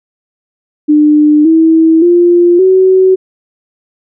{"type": "tone with pitch steps", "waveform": "sine", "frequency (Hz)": [300, 323.4, 348.6, 375.8], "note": ["D4", "E4", "F4", "F#4"], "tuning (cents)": [37, -33, -3, 27], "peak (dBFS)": -3, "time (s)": [0.88, 3.16], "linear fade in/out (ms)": 20, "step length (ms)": 570, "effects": []}